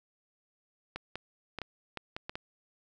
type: clicks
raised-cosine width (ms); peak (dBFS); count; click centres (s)
0.3; -21; 8; 0.96 / 1.156 / 1.587 / 1.617 / 1.973 / 2.165 / 2.295 / 2.355
effects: none